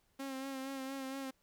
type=tone with vibrato; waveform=sawtooth; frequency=268.4 Hz; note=C4; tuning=44 cents sharp; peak=-36 dBFS; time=0.19-1.31 s; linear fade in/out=10 ms; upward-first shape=sine; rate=4.3 Hz; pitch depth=34 cents each way; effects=pink hiss -75 dBFS RMS until 1.42 s